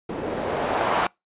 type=noise with low-pass filter sweep; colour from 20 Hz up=blue; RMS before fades=-25 dBFS; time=0.09-1.07 s; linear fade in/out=5 ms; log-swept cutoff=370 to 1000 Hz; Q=1.3; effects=noise-tail reverb RT60 0.2 s tail -26 dB re dry + resampled to 8000 Hz